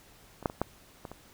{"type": "clicks", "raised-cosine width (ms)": 1, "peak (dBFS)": [-29, -12, -25, -13, -25, -28], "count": 6, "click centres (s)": [0.427, 0.458, 0.499, 0.616, 1.052, 1.116], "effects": ["pink hiss -57 dBFS RMS until 1.33 s"]}